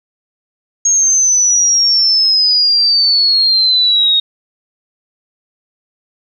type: exponential sweep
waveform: sine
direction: down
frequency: 6560 to 3729 Hz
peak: -8 dBFS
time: 0.85-4.2 s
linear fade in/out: 5 ms
effects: 8-bit